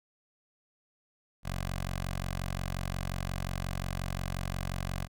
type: tone with notch filter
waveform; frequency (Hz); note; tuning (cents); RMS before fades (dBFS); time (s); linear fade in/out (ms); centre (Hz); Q
10% pulse; 45.63; F#1; -23; -35; 1.43-5.08; 50; 300; 0.77
effects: none